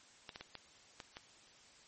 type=clicks; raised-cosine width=0.2 ms; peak=-28 dBFS; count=6; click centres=0.292 / 0.359 / 0.41 / 0.553 / 1.002 / 1.169 s; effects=white hiss -62 dBFS RMS until 1.87 s + MP3 32 kbps